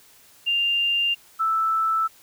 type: tone pair in turn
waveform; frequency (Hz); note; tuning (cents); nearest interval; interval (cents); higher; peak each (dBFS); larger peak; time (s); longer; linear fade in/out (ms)
sine; 2794 / 1318.6; F7 / E6; 0 / 0; octave + minor second; 1300; first; -19; neither; 0.46-1.15 / 1.39-2.08; neither; 20
effects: white hiss -53 dBFS RMS until 2.22 s